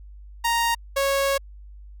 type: tone pair in turn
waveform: sawtooth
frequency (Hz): 932.3 / 551.2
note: A#5 / C#5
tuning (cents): 0 / -10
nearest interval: major sixth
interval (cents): 910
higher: first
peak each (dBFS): -16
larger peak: neither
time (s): 0.44-0.75 / 0.96-1.38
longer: second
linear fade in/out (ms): 10
effects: added 50 Hz sine -40 dBFS peak until 2 s